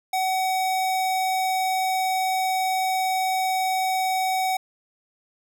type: tone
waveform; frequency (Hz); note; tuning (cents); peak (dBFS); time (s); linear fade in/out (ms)
square; 753; F#5; +30; -22; 0.13-4.57; 5
effects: none